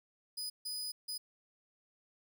sawtooth tone bursts at uneven times, 4978 Hz, D#8, in tune, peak -35 dBFS, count 3, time 0.37-0.5 / 0.65-0.92 / 1.08-1.18 s, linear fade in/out 10 ms, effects none

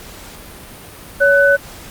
sine tone pair together, 561.9 / 1500 Hz, C#5 / F#6, +23 / +23 cents, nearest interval octave + perfect fourth, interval 1700 cents, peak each -11 dBFS, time 1.2-1.57 s, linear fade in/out 20 ms, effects pink hiss -36 dBFS RMS until 1.9 s + Opus 48 kbps

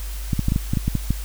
clicks, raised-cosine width 5 ms, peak -7 dBFS, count 10, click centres 0.332 / 0.393 / 0.484 / 0.521 / 0.561 / 0.735 / 0.772 / 0.88 / 0.953 / 1.106 s, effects added 50 Hz sine -27 dBFS peak until 1.24 s + white hiss -39 dBFS RMS until 1.24 s

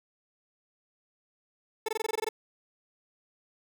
30% pulse tone bursts, 440 Hz, A4, in tune, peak -25 dBFS, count 10, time 1.86-2.29 s, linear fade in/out 5 ms, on 25 ms, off 20 ms, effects none

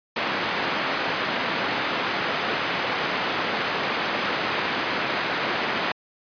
white band-pass noise, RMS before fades -26 dBFS, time 0.16-5.92 s, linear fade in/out 5 ms, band 180 to 2200 Hz, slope 12 dB/octave, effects resampled to 11025 Hz

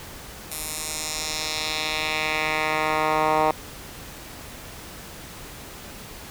10% pulse tone with band-pass filter sweep, 155.2 Hz, D#3, 4 cents flat, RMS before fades -25 dBFS, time 0.51-3.51 s, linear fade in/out 2 ms, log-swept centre 11000 to 900 Hz, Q 1.4, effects pink hiss -40 dBFS RMS until 6.3 s

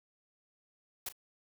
white noise with echo, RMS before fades -38 dBFS, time 1.06-1.09 s, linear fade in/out 5 ms, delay 35 ms, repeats 1, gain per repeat -14 dB, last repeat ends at 1.125 s, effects none

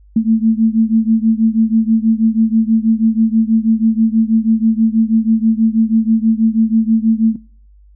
sine beating tone pair, 220.6 / 226.8 Hz, A3 / A#3, +5 / -47 cents, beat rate 6.2 Hz, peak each -13 dBFS, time 0.16-7.36 s, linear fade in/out 5 ms, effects noise-tail reverb RT60 0.5 s tail -23 dB re dry + added 50 Hz sine -42 dBFS peak until 7.95 s

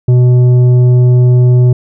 sine tone with tanh clipping, 124.3 Hz, B2, 12 cents sharp, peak -5 dBFS, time 0.08-1.73 s, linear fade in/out 5 ms, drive 8 dB, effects none

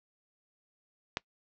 click, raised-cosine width 0.2 ms, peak -12 dBFS, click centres 1.171 s, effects noise-tail reverb RT60 0.1 s tail -24 dB re dry + low-pass 5000 Hz 12 dB/octave

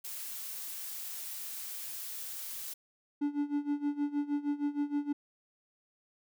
blue noise, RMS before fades -41 dBFS, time 0.04-2.74 s, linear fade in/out 10 ms
triangle tone with tremolo, 289.7 Hz, D4, 24 cents flat, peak -25 dBFS, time 3.21-5.13 s, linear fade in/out 10 ms, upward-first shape sine, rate 6.4 Hz, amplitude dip 85%
effects none

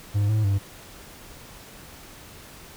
triangle tone with pitch steps, 102.4 / 108.1 / 99.1 Hz, G#2 / A2 / G2, -24 / -30 / +19 cents, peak -17 dBFS, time 0.14-0.59 s, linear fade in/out 20 ms, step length 150 ms, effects pink hiss -45 dBFS RMS until 2.76 s

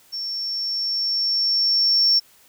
sine tone with level ramp, 5450 Hz, F8, 43 cents flat, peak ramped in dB -26 to -12 dBFS, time 0.12-2.2 s, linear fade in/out 20 ms, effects tanh soft clip ceiling -10 dBFS + white hiss -54 dBFS RMS until 2.48 s

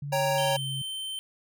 sine tone with pitch glide, 143.1 to 136.4 Hz, D3 to C#3, -45 to -28 cents, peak -32 dBFS, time 0.02-0.82 s, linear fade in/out 5 ms, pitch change -83 cents, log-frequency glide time 0.42-0.63 s
square chord, G diminished, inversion second, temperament equal, 554.4 / 784 / 932.3 Hz, Db5 / G5 / Bb5, 0 / 0 / 0 cents, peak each -27 / -31 / -31 dBFS, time 0.12-0.57 s, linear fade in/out 10 ms
square tone, 3100 Hz, G7, 20 cents flat, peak -33 dBFS, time 0.38-1.19 s, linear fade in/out 0 ms
effects none

